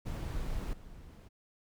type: noise with level steps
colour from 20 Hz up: brown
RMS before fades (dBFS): -36 / -50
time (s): 0.05-1.29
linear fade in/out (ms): 20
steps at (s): 0.73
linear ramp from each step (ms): 2
effects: none